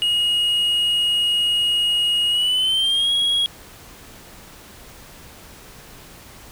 triangle tone with pitch glide, 2880 to 3308 Hz, F#7 to G#7, -47 to -8 cents, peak -15 dBFS, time 0.02-3.46 s, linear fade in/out 0 ms, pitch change +239 cents, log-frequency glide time 2.3-3.12 s, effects pink hiss -43 dBFS RMS until 6.51 s

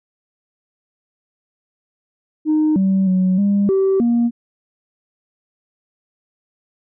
sine tone with pitch steps, 308.3 / 191.9 / 185.6 / 201.1 / 385.7 / 236.3 Hz, D#4 / G3 / F#3 / G3 / G4 / A#3, -16 / -37 / +6 / +44 / -28 / +24 cents, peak -11 dBFS, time 2.45-4.31 s, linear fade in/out 50 ms, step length 310 ms, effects tanh soft clip ceiling -10 dBFS

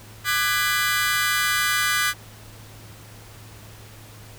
sawtooth chord, G# half-diminished seventh, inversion second, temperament just, 1196.1 / 1495.1 / 1661.2 / 1993.5 Hz, D6 / F#6 / G#6 / B6, +31 / +18 / 0 / +16 cents, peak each -22 dBFS, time 0.24-2.14 s, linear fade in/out 50 ms, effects added 107 Hz sine -44 dBFS peak until 4.38 s + pink hiss -46 dBFS RMS until 4.38 s

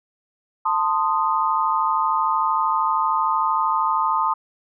sine tone cluster, 889 / 1042 / 1241 Hz, A5 / C6 / D#6, +18 / -7 / -5 cents, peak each -22 dBFS, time 0.65-4.34 s, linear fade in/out 10 ms, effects none

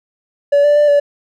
triangle tone with pitch steps, 572 / 585 / 590 / 576 Hz, D5 / D5 / D5 / D5, -46 / -7 / +8 / -34 cents, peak -5 dBFS, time 0.52-1 s, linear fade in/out 10 ms, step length 120 ms, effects tanh soft clip ceiling -2 dBFS

